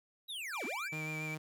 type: linear two-way sweep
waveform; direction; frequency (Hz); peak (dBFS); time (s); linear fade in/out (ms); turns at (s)
square; down then up; 3951 to 212.8 to 1731; -40; 0.28-0.89; 20; 0.65
type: tone with vibrato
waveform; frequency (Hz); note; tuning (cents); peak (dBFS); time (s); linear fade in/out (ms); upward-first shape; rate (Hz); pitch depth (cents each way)
triangle; 2349; D7; 0; -38; 0.53-1.35; 5; sine; 7.4; 32
type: tone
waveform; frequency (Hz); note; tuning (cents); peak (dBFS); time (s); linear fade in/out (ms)
sawtooth; 155.56; D#3; 0; -36; 0.92-1.38; 10
effects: none